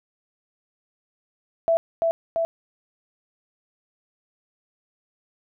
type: tone with echo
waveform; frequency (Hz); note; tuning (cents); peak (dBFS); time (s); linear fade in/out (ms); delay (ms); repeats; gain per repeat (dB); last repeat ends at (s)
sine; 663; E5; +10; -16; 1.68-1.77; 0; 340; 2; -2; 2.45
effects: none